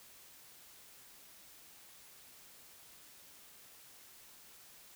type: silence
effects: white hiss -58 dBFS RMS until 4.95 s